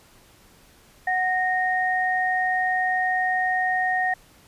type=tone pair together; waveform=sine; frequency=740 / 1853.9 Hz; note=F#5 / A#6; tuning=0 / -10 cents; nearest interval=octave + major third; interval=1590 cents; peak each=-23 dBFS; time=1.07-4.14 s; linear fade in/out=5 ms; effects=pink hiss -54 dBFS RMS until 4.47 s + resampled to 32000 Hz